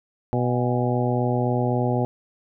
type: harmonic tone with a mistuned harmonic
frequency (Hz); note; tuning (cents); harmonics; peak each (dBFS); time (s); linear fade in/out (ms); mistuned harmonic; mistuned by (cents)
123.6; B2; +2; 1 / 2 / 3 / 4 / 5 / 6 / 7; -23 / -26 / -28 / -29 / -30 / -31 / -31; 0.33-2.05; 0; 7; -73
effects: none